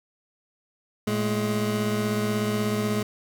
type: tone pair together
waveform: 25% pulse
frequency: 113.4 / 210.5 Hz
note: A#2 / G#3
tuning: -47 / +24 cents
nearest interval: major seventh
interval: 1071 cents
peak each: -25 / -21 dBFS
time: 1.07-3.03 s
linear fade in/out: 5 ms
effects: none